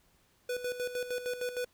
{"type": "tone with tremolo", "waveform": "square", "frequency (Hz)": 493.9, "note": "B4", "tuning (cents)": 0, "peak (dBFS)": -32, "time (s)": [0.49, 1.65], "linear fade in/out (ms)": 5, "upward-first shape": "square", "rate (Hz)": 6.5, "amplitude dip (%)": 65, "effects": ["pink hiss -68 dBFS RMS until 1.73 s"]}